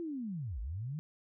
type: linear two-way sweep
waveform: sine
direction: down then up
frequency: 349.2 to 48.83 to 160.6 Hz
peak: -36 dBFS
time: 0-0.99 s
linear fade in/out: 0 ms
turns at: 0.6 s
effects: none